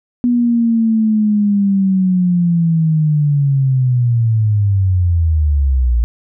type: linear sweep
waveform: sine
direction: down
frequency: 244.9 to 56.2 Hz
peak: -10 dBFS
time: 0.24-6.04 s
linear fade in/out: 0 ms
effects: none